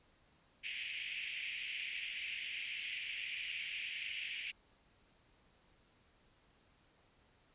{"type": "band-pass noise", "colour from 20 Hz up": "pink", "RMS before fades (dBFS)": -43, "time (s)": [0.63, 4.52], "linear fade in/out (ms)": 20, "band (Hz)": [2200, 3000], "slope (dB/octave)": 48, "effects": ["pink hiss -70 dBFS RMS until 7.54 s", "resampled to 8000 Hz"]}